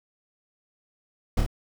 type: noise with echo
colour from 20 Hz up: brown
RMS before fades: -20 dBFS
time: 1.37-1.41 s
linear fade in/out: 5 ms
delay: 27 ms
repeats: 2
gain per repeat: -3 dB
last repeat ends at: 1.464 s
effects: none